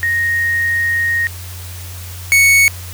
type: tone pair in turn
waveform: sine / 45% pulse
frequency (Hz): 1864.7 / 2218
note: A#6 / C#7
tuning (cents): 0 / 0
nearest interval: minor third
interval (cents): 300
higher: second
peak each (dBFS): -13 / -7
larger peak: second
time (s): 0.03-1.27 / 2.32-2.68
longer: first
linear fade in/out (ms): 0
effects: added 90 Hz sine -28 dBFS peak until 2.93 s + white hiss -34 dBFS RMS until 2.93 s